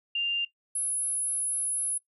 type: tone pair in turn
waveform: sine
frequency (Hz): 2794 / 10576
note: F7 / E9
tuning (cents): 0 / +5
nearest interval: octave + major seventh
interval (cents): 2305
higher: second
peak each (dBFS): -25 / -27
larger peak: first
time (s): 0.15-0.45 / 0.75-1.98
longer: second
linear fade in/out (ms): 5
effects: noise-tail reverb RT60 0.1 s tail -17 dB re dry